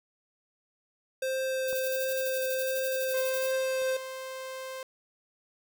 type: tone with vibrato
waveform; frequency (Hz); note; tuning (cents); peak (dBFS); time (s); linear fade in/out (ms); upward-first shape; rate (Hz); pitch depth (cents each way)
square; 523.3; C5; 0; -29; 1.22-3.97; 5; triangle; 1.4; 9
type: noise with tremolo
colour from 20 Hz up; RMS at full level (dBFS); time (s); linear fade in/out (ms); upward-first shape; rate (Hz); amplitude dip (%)
violet; -37; 1.67-3.52; 20; square; 12; 55
type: clicks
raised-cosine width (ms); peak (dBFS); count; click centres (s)
1; -30 / -39; 2; 1.729 / 3.819
type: tone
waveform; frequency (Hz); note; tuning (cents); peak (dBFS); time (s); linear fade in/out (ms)
sawtooth; 523.3; C5; 0; -33; 3.14-4.83; 2
effects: none